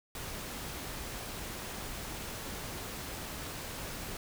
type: noise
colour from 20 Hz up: pink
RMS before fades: -41 dBFS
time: 0.15-4.17 s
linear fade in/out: 2 ms
effects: none